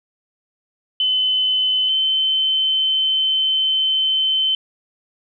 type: tone pair in turn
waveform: sine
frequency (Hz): 3036 / 3073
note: F#7 / G7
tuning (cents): +44 / -35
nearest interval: unison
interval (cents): 21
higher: second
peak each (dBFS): -15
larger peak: neither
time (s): 1-1.89 / 1.89-4.55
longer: second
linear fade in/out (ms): 2
effects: none